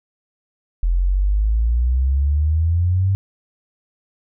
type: exponential sweep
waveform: sine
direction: up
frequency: 42.02 to 98.4 Hz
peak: -14 dBFS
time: 0.83-3.15 s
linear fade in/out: 0 ms
effects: none